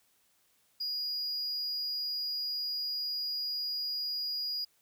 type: tone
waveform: triangle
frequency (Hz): 4881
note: D#8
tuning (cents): -34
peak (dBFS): -31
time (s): 0.8-4.65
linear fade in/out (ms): 10
effects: white hiss -70 dBFS RMS until 4.81 s